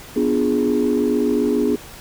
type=chord; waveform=sine; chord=B diminished seventh; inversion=none; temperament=equal; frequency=246.9 / 293.7 / 349.2 / 415.3 Hz; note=B3 / D4 / F4 / Ab4; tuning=0 / 0 / 0 / 0 cents; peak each=-19 / -20 / -24 / -19 dBFS; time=0.16-1.76 s; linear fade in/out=5 ms; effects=tanh soft clip ceiling -9 dBFS + pink hiss -39 dBFS RMS until 2 s